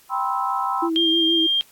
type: chord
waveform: sine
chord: C major seventh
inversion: second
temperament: just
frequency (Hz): 784.9 / 981.1 / 1046.5 / 1308.1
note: G5 / B5 / C6 / E6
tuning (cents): +2 / -12 / 0 / -14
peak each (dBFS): -26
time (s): 0.09-0.9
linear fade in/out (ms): 50
type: tone with vibrato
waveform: sine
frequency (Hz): 329.6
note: E4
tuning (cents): 0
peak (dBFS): -20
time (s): 0.82-1.47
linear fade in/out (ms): 10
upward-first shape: sine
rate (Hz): 6.3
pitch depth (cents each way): 39
type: tone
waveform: sine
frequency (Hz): 3200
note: G7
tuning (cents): +35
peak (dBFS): -17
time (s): 0.96-1.61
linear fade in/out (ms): 0
effects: white hiss -53 dBFS RMS until 1.71 s + AAC 64 kbps